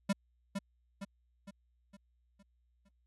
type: tone with echo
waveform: square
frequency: 198.1 Hz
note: G3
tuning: 18 cents sharp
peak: -28 dBFS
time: 0.09-0.13 s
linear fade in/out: 10 ms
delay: 460 ms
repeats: 6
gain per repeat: -6 dB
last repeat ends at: 2.89 s
effects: added 60 Hz sine -70 dBFS peak until 3.06 s + AAC 32 kbps